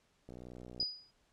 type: click train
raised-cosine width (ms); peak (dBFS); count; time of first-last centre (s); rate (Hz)
2; -36; 34; 0.29-0.828; 61.3
type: tone with exponential decay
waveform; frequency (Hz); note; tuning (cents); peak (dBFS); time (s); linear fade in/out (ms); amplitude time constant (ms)
sine; 4935; D#8; -15; -28; 0.8-1.11; 2; 67
effects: pink hiss -73 dBFS RMS until 1.32 s + low-pass 8000 Hz 12 dB/octave